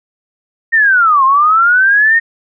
sine linear two-way sweep, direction down then up, 1862 to 1041 to 1862 Hz, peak -6 dBFS, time 0.72-2.2 s, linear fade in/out 20 ms, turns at 1.24 s, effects none

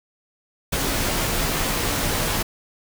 pink noise with comb filter, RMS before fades -23 dBFS, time 0.72-2.43 s, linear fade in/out 10 ms, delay 16 ms, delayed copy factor -0.5, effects none

